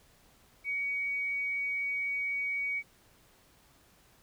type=tone; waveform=sine; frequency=2252 Hz; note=C#7; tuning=27 cents sharp; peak=-30 dBFS; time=0.64-2.83 s; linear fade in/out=50 ms; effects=pink hiss -63 dBFS RMS until 4.22 s